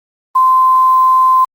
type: tone with quantisation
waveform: sine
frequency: 1036 Hz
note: C6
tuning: 17 cents flat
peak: -6 dBFS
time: 0.35-1.45 s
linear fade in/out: 10 ms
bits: 6
effects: Opus 32 kbps